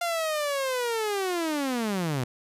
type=linear sweep; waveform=sawtooth; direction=down; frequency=698.5 to 118.7 Hz; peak=-22 dBFS; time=0.01-2.24 s; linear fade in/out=5 ms; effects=resampled to 32000 Hz